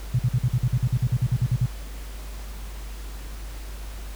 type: tone bursts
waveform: sine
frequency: 123.47 Hz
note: B2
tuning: in tune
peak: -17 dBFS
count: 16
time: 0.14-1.66 s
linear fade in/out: 5 ms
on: 50 ms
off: 48 ms
effects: added 50 Hz sine -33 dBFS peak until 4.15 s + pink hiss -44 dBFS RMS until 4.15 s